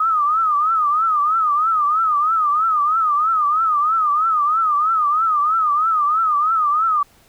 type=tone with vibrato; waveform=sine; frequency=1246 Hz; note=D#6; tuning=2 cents sharp; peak=-14 dBFS; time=0-7.03 s; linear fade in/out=5 ms; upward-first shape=triangle; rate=3.1 Hz; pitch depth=150 cents each way; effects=pink hiss -53 dBFS RMS until 7.28 s